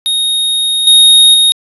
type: tone with level steps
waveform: square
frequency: 3729 Hz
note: A#7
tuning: in tune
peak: -11 / -3 / -6 dBFS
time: 0.06-1.52 s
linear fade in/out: 0 ms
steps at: 0.87 / 1.34 s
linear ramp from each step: 2 ms
effects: resampled to 32000 Hz